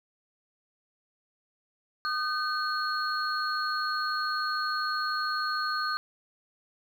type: tone cluster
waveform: sine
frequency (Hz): 1227 / 1526 / 4310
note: D#6 / G6 / C#8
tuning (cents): -25 / -47 / -49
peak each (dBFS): -30 / -32 / -34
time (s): 2.05-5.97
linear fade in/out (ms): 0
effects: 9-bit